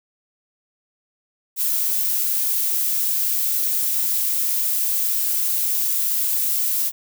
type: noise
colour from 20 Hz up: violet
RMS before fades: -21 dBFS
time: 1.56-6.92 s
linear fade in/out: 50 ms
effects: none